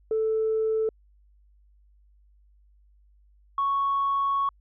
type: tone pair in turn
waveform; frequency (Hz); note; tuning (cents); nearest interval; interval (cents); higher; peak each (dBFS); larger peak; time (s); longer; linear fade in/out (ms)
sine; 440 / 1108.7; A4 / C#6; 0 / 0; octave + major third; 1600; second; -21; neither; 0.11-0.89 / 3.58-4.49; second; 2
effects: tanh soft clip ceiling -18 dBFS + added 50 Hz sine -56 dBFS peak until 4.6 s